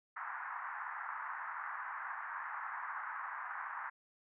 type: band-pass noise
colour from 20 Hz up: pink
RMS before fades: -43 dBFS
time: 0.16-3.9 s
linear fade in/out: 10 ms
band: 890 to 1800 Hz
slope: 48 dB/octave
effects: none